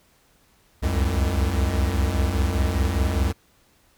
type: tone cluster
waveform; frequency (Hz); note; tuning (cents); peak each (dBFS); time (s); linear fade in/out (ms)
square; 64.7 / 69.7 / 89.3; C2 / C#2 / F2; -19 / +10 / +39; -25; 0.82-3.33; 20
effects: pink hiss -60 dBFS RMS until 3.97 s